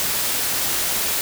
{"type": "noise", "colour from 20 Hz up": "white", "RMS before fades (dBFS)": -22, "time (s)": [0, 1.21], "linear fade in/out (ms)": 0, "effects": []}